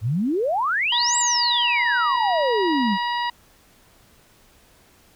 sine exponential two-way sweep, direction up then down, 98 to 7900 to 181.1 Hz, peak -19 dBFS, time 0.01-2.98 s, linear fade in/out 50 ms, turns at 1.17 s
harmonic tone, 960 Hz, B5, 49 cents flat, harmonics 1 / 2 / 3 / 4 / 5, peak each -23 / -29 / -33 / -35 / -37 dBFS, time 0.92-3.3 s, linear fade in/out 5 ms
effects pink hiss -55 dBFS RMS until 5.15 s

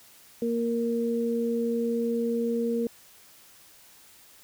sine tone pair together, 233.3 / 466.2 Hz, A#3 / A#4, +2 / 0 cents, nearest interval octave, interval 1198 cents, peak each -27 dBFS, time 0.42-2.87 s, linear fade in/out 2 ms, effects white hiss -54 dBFS RMS until 4.43 s

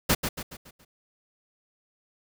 pink noise with echo, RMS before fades -21 dBFS, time 0.09-0.15 s, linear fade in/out 10 ms, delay 140 ms, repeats 5, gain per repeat -7 dB, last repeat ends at 0.85 s, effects none

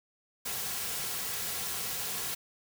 white noise with comb filter, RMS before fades -35 dBFS, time 0.45-2.35 s, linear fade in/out 10 ms, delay 3.3 ms, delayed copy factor -0.5, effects none

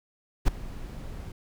brown noise with ADSR envelope, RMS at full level -17 dBFS, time 0.45-1.32 s, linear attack 30 ms, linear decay 5 ms, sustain -21 dB, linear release 4 ms, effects none

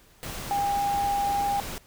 sine tone in noise, 805 Hz, G5, 46 cents sharp, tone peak -23 dBFS, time 0.51-1.6 s, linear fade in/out 0 ms, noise pink, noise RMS -36 dBFS, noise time 0.23-1.78 s, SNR +10 dB, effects pink hiss -57 dBFS RMS until 1.86 s

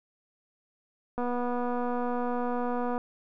click train, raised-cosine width 1 ms, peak -19 dBFS, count 440, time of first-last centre 1.18-2.979 s, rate 244 Hz, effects none

